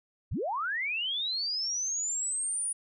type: linear sweep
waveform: sine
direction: up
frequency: 35.83 to 9720 Hz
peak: -29 dBFS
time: 0.31-2.73 s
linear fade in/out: 10 ms
effects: none